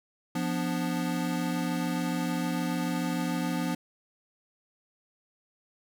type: chord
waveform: square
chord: B diminished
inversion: second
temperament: equal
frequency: 174.61 / 246.9 / 293.7 Hz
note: F3 / B3 / D4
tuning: 0 / 0 / 0 cents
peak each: -32 / -33 / -34 dBFS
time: 0.35-3.75 s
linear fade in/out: 5 ms
effects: none